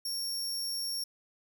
sawtooth tone, 5510 Hz, F8, 24 cents flat, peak -30 dBFS, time 0.05-1.04 s, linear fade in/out 5 ms, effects 12-bit

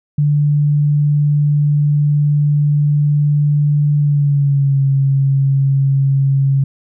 sine tone with pitch glide, 146.83 to 137 Hz, D3 to C#3, 0 to -20 cents, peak -10 dBFS, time 0.18-6.64 s, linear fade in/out 5 ms, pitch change -120 cents, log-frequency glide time 3.97-4.82 s, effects none

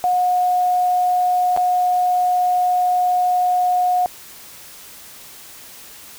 sine tone with dropouts, 724 Hz, F#5, 38 cents flat, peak -14 dBFS, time 0.04-4.06 s, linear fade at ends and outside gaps 0 ms, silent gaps 1.564-1.574 s, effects white hiss -40 dBFS RMS until 6.18 s

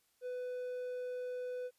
triangle tone, 498.7 Hz, B4, 17 cents sharp, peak -36 dBFS, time 0.21-1.71 s, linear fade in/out 50 ms, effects white hiss -75 dBFS RMS until 1.78 s + resampled to 32000 Hz

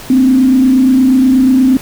sine tone with frequency modulation, 260 Hz, C4, 11 cents flat, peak -5 dBFS, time 0.1-1.77 s, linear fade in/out 2 ms, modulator 28.4 Hz, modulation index 0.51, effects pink hiss -30 dBFS RMS until 1.81 s

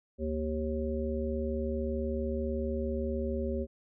harmonic tone with a mistuned harmonic, 77.78 Hz, D#2, in tune, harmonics 1 / 3 / 5 / 7, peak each -34 / -35 / -36 / -37 dBFS, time 0.18-3.67 s, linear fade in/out 50 ms, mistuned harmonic 1, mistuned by -140 cents, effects none

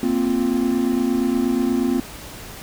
triangle chord, Bb suspended second, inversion none, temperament equal, 233.1 / 261.6 / 349.2 Hz, Bb3 / C4 / F4, 0 / 0 / 0 cents, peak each -20 / -18 / -22 dBFS, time 0.03-2 s, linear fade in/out 2 ms, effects pink hiss -37 dBFS RMS until 2.62 s

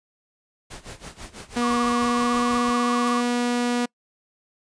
pink noise with tremolo, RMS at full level -37 dBFS, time 0.7-2.71 s, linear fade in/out 10 ms, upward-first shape sine, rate 6.1 Hz, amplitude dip 85%
sawtooth tone with pitch glide, 240.7 to 242.4 Hz, B3 to B3, -44 to -32 cents, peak -17 dBFS, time 1.56-3.86 s, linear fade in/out 10 ms, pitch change +12 cents, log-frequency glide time 1.92-2.45 s
sine tone with vibrato, 1142 Hz, D6, 49 cents flat, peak -24 dBFS, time 1.61-3.21 s, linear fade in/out 10 ms, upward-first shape sine, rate 16 Hz, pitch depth 75 cents each way
white noise with exponential decay, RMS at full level -34 dBFS, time 3.07-3.25 s, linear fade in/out 0 ms, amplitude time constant 38 ms
effects noise-tail reverb RT60 0.1 s tail -26 dB re dry + resampled to 22050 Hz

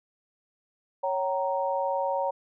sine chord, G diminished, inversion second, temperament equal with one note detuned, 554.4 / 763.9 / 932.3 Hz, Db5 / G5 / Bb5, 0 / -45 / 0 cents, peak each -28 / -32 / -29 dBFS, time 1.03-2.31 s, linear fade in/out 10 ms, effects none

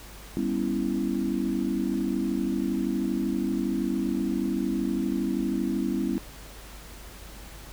sine chord, C# half-diminished seventh, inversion second, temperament equal with one note detuned, 196 / 244.4 / 277.2 / 329.6 Hz, G3 / B3 / C#4 / E4, 0 / -18 / 0 / 0 cents, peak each -30 dBFS, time 0.37-6.18 s, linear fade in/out 0 ms, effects added 50 Hz sine -45 dBFS peak until 7.72 s + pink hiss -46 dBFS RMS until 7.72 s

